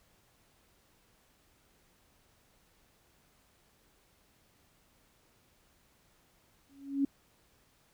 sine tone with exponential growth, 277.2 Hz, C#4, in tune, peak -23 dBFS, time 6.69-7.05 s, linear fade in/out 5 ms, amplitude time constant 78 ms, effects pink hiss -68 dBFS RMS until 7.93 s

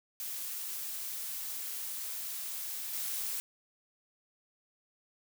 blue noise with level steps, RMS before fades -39 / -36 dBFS, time 0.2-3.4 s, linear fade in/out 0 ms, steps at 2.93 s, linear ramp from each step 5 ms, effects none

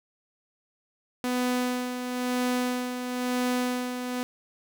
sawtooth tone with tremolo, 249.1 Hz, B3, 15 cents sharp, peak -20 dBFS, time 1.24-4.23 s, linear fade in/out 0 ms, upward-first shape sine, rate 1 Hz, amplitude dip 55%, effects none

